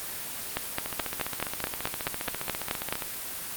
two click trains, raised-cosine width 0.3 ms, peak -10 / -15 dBFS, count 12 / 33, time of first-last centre 0.57-2.925 / 0.86-3.022 s, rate 4.67 / 14.8 Hz, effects white hiss -36 dBFS RMS until 3.56 s + Opus 32 kbps

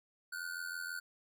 square ring-modulated tone, 1480 Hz, F#6, in tune, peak -37 dBFS, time 0.32-1 s, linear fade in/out 10 ms, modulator 43.1 Hz, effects none

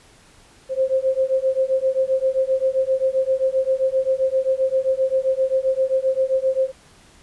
sine beating tone pair, 523.3 / 530.9 Hz, C5 / C5, 0 / +25 cents, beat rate 7.6 Hz, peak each -20 dBFS, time 0.69-6.72 s, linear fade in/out 50 ms, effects pink hiss -51 dBFS RMS until 7.22 s + resampled to 24000 Hz

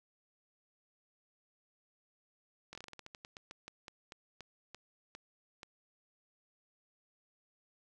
slowing click train, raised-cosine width 0.2 ms, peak -30 dBFS, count 20, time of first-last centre 2.73-5.631 s, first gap 21 ms, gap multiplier 1.19, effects none

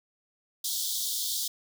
pink high-pass noise, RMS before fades -31 dBFS, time 0.64-1.48 s, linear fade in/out 5 ms, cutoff 3300 Hz, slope 96 dB/octave, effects none

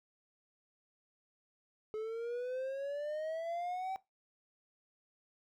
triangle exponential sweep, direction up, 428.6 to 773 Hz, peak -34 dBFS, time 1.94-3.96 s, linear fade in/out 0 ms, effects noise-tail reverb RT60 0.2 s tail -18 dB re dry

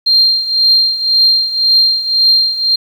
sine tone with tremolo, 4186 Hz, C8, in tune, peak -4 dBFS, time 0.06-2.76 s, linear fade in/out 10 ms, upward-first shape triangle, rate 1.9 Hz, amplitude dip 80%, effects tanh soft clip ceiling 0 dBFS + 7-bit

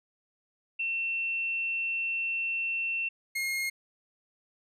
sine / 40% pulse tone pair in turn, 2700 / 2143 Hz, E7 / C7, +41 / +41 cents, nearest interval major third, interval 400 cents, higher first, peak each -28 dBFS, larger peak neither, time 0.79-3.09 / 3.35-3.7 s, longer first, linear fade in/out 10 ms, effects resampled to 32000 Hz

